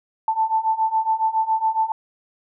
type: beating tone pair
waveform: sine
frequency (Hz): 880 / 887.2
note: A5 / A5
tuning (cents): 0 / +14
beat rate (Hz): 7.2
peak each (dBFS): -22 / -20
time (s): 0.28-1.92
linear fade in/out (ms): 2
effects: none